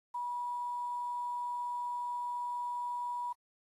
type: tone with quantisation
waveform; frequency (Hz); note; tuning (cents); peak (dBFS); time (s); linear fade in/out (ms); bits
sine; 971; B5; -30; -34; 0.14-3.33; 10; 10
effects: AAC 32 kbps